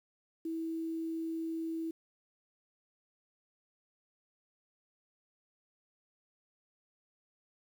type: tone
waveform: sine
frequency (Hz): 325.6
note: E4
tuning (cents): -21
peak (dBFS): -34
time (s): 0.45-1.91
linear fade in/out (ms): 5
effects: 10-bit